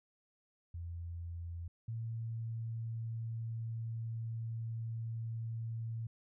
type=tone pair in turn; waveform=sine; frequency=85.3 / 113.86 Hz; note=F2 / A#2; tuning=-40 / -40 cents; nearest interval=perfect fourth; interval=500 cents; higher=second; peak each=-40 / -37 dBFS; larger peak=second; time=0.74-1.68 / 1.88-6.07 s; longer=second; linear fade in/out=5 ms; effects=none